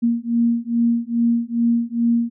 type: beating tone pair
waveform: sine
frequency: 233.1 / 235.5 Hz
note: A#3 / A#3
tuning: 0 / +18 cents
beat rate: 2.4 Hz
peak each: -19 dBFS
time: 0.02-2.3 s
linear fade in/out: 20 ms
effects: none